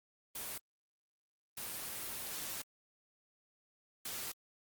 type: noise bursts at uneven times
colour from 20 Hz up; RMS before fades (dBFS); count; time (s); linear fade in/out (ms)
white; -42; 3; 0.35-0.58 / 1.57-2.62 / 4.05-4.32; 5
effects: Opus 24 kbps